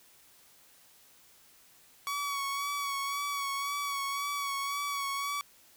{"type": "tone with vibrato", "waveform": "sawtooth", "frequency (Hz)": 1126, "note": "C#6", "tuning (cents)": 27, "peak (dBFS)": -28, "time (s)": [2.07, 5.41], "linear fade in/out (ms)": 0, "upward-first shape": "sine", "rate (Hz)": 1.9, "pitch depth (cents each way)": 30, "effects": ["white hiss -60 dBFS RMS until 5.76 s"]}